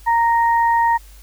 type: tone pair together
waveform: sine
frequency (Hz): 928.6 / 1864.7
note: A#5 / A#6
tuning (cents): -7 / 0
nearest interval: octave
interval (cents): 1207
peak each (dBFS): -13 / -23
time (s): 0.06-0.98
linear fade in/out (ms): 20
effects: added 50 Hz sine -40 dBFS peak until 1.22 s + white hiss -49 dBFS RMS until 1.22 s